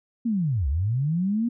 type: linear two-way sweep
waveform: sine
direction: down then up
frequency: 242.3 to 63.2 to 242.3 Hz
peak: -21 dBFS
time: 0.25-1.49 s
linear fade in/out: 10 ms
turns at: 0.68 s
effects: none